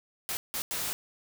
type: noise bursts at uneven times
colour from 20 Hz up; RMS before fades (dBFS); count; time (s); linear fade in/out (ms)
white; -33; 3; 0.29-0.37 / 0.54-0.62 / 0.71-0.93; 0
effects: none